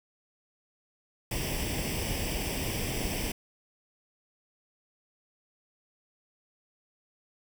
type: noise with comb filter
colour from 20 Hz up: pink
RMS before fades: -32 dBFS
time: 1.31-3.32 s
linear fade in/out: 5 ms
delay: 0.37 ms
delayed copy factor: +0.75
effects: none